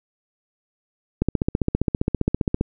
click train, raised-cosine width 3 ms, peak -6 dBFS, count 22, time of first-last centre 1.22-2.611 s, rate 15.1 Hz, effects none

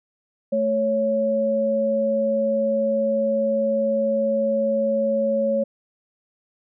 sine tone pair together, 220 / 554.4 Hz, A3 / C#5, 0 / 0 cents, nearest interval octave + major third, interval 1600 cents, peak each -25 / -19 dBFS, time 0.52-5.64 s, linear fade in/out 10 ms, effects none

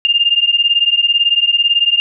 sine beating tone pair, 2800 / 2818 Hz, F7 / F7, +4 / +15 cents, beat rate 18 Hz, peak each -13 dBFS, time 0.05-2 s, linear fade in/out 0 ms, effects none

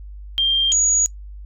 sine tone pair in turn, 3185 / 6772 Hz, G7 / G#8, +27 / +33 cents, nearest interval octave + minor second, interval 1306 cents, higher second, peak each -14 dBFS, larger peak neither, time 0.38-0.72 / 0.72-1.06 s, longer neither, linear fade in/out 0 ms, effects noise-tail reverb RT60 0.1 s tail -18 dB re dry + added 50 Hz sine -33 dBFS peak until 1.45 s

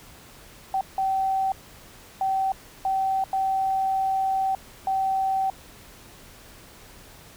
sine tone bursts at uneven times, 770 Hz, G5, 31 cents flat, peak -21 dBFS, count 6, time 0.74-0.81 / 0.98-1.52 / 2.21-2.52 / 2.85-3.24 / 3.33-4.55 / 4.87-5.5 s, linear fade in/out 2 ms, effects pink hiss -48 dBFS RMS until 7.36 s

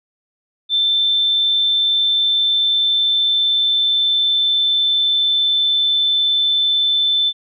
sine tone with pitch glide, 3549 to 3529 Hz, A7 to A7, +14 to +4 cents, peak -13 dBFS, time 0.69-7.33 s, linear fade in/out 50 ms, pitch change -10 cents, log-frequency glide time 1.9-6.02 s, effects none

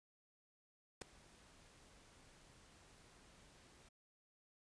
pink noise with ADSR envelope, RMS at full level -41 dBFS, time 1.01-3.89 s, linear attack 9 ms, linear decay 3 ms, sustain -24 dB, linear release 8 ms, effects resampled to 22050 Hz

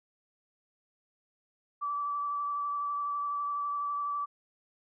sine tone with vibrato, 1157 Hz, D6, 26 cents flat, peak -30 dBFS, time 1.81-4.26 s, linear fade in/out 20 ms, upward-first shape sine, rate 12 Hz, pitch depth 13 cents each way, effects none

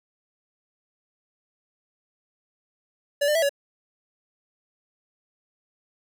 square tone with pitch steps, 574 / 599 / 656 / 564 Hz, D5 / D5 / E5 / C#5, -40 / +34 / -9 / +30 cents, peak -20 dBFS, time 3.21-3.494 s, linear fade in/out 10 ms, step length 71 ms, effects none

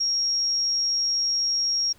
sine tone, 5588 Hz, F8, in tune, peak -21 dBFS, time 0-1.93 s, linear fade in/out 10 ms, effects pink hiss -57 dBFS RMS until 1.98 s

